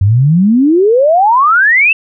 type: exponential sweep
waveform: sine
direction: up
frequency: 92.5 to 2724 Hz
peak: -5 dBFS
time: 0.01-1.93 s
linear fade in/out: 5 ms
effects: none